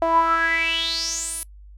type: tone with band-pass filter sweep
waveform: sawtooth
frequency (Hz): 329.6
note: E4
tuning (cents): 0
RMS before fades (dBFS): -22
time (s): 0.02-1.43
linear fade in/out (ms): 0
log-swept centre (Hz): 740 to 11000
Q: 8.1
effects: noise-tail reverb RT60 0.1 s tail -23 dB re dry + added 50 Hz sine -41 dBFS peak until 1.77 s